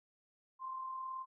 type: tone with amplitude modulation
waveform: sine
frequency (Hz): 1046.5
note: C6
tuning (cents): 0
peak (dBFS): -38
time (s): 0.59-1.26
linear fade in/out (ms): 50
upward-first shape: sine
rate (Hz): 38.7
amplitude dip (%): 40
effects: none